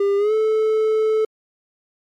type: tone with pitch glide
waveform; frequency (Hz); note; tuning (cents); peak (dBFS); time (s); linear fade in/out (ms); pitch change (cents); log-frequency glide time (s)
triangle; 400 to 436.2; G4 to A4; +35 to -15; -13; 0-1.25; 5; +150; 0.17-0.33
effects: MP3 96 kbps